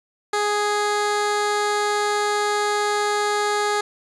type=tone; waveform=15% pulse; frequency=415.3 Hz; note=G#4; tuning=in tune; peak=-13 dBFS; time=0.33-3.81 s; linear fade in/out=5 ms; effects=resampled to 22050 Hz + 9-bit